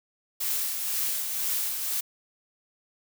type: noise with tremolo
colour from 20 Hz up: blue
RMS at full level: -27 dBFS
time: 0.4-2.01 s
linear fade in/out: 10 ms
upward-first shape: triangle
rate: 2 Hz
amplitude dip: 45%
effects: none